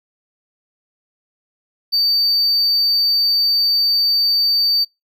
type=tone; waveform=triangle; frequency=4603 Hz; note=D8; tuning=36 cents flat; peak=-12 dBFS; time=1.92-4.85 s; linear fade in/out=20 ms; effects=noise-tail reverb RT60 0.2 s tail -26 dB re dry